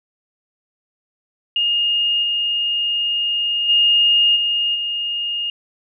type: tone with level steps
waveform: sine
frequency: 2841 Hz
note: F7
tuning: 29 cents sharp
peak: -15 / -17 / -11 / -16 / -20 dBFS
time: 1.56-5.5 s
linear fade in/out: 2 ms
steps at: 2.22 / 3.68 / 4.35 / 4.74 s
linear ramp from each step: 20 ms
effects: none